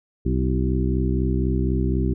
harmonic tone with a mistuned harmonic, 64 Hz, C2, 38 cents flat, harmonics 1 / 2 / 3 / 4 / 5 / 6, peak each -22 / -25 / -27 / -28 / -29 / -30 dBFS, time 0.25-2.14 s, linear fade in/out 10 ms, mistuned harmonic 5, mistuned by +44 cents, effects none

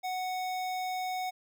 square tone with notch filter, 740 Hz, F#5, in tune, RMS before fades -34 dBFS, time 0.03-1.31 s, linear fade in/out 20 ms, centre 10000 Hz, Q 1.6, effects none

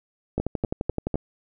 two click trains, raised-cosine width 2 ms, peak -12 / -12 dBFS, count 10 / 4, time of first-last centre 0.38-1.156 / 0.4-1.143 s, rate 11.6 / 4.04 Hz, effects none

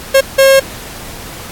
45% pulse tone bursts at uneven times, 540 Hz, C#5, 45 cents flat, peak -4 dBFS, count 2, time 0.14-0.21 / 0.38-0.6 s, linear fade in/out 10 ms, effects pink hiss -29 dBFS RMS until 1.51 s + AAC 64 kbps

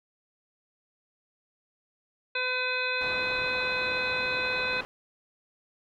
harmonic tone, 506 Hz, B4, 42 cents sharp, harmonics 1 / 2 / 3 / 4 / 5 / 7 / 8, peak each -35 / -38 / -32 / -41 / -30 / -40 / -37 dBFS, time 2.35-4.81 s, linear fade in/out 5 ms
white low-pass noise, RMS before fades -41 dBFS, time 3.01-4.85 s, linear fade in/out 0 ms, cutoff 1200 Hz, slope 12 dB/octave
effects none

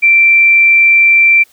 sine tone, 2349 Hz, D7, in tune, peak -4 dBFS, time 0.02-1.44 s, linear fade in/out 20 ms, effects white hiss -49 dBFS RMS until 1.52 s

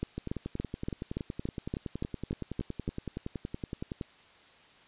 two click trains, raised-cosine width 3 ms, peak -22 / -19 dBFS, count 42 / 11, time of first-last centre 0.18-4.012 / 0.03-2.879 s, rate 10.7 / 3.51 Hz, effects white hiss -58 dBFS RMS until 4.87 s + resampled to 8000 Hz

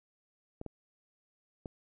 clicks, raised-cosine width 2 ms, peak -27 dBFS, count 3, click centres 0.614 / 0.663 / 1.658 s, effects none

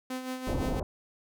sawtooth tone with tremolo, 256.8 Hz, C4, 32 cents flat, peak -28 dBFS, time 0.1-0.8 s, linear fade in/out 5 ms, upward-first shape sine, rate 5.9 Hz, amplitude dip 55%
pink low-pass noise, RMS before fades -31 dBFS, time 0.47-0.83 s, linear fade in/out 2 ms, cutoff 790 Hz, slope 24 dB/octave
effects none

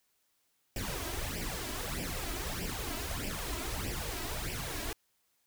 pink noise with flanger, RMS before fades -37 dBFS, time 0.76-4.93 s, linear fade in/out 2 ms, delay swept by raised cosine 0.38 to 3.08 ms, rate 1.6 Hz, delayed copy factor +0.75, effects white hiss -75 dBFS RMS until 5.46 s

